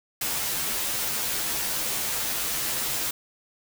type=noise with comb filter; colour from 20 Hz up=white; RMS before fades=-28 dBFS; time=0.21-3.11 s; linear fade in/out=5 ms; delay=11 ms; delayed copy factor=-1; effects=none